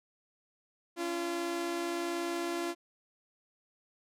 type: tone pair together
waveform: sawtooth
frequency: 281.2 / 342.5 Hz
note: C#4 / F4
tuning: +25 / -34 cents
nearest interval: minor third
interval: 341 cents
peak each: -37 / -29 dBFS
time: 0.96-2.75 s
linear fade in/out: 50 ms
effects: low-pass 12000 Hz 12 dB/octave